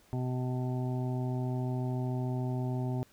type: harmonic tone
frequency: 126.6 Hz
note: B2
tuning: 43 cents sharp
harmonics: 1 / 2 / 3 / 5 / 6 / 7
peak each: -31 / -37 / -41 / -45 / -47 / -48 dBFS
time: 0.13-3.03 s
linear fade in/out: 0 ms
effects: pink hiss -63 dBFS RMS until 3.12 s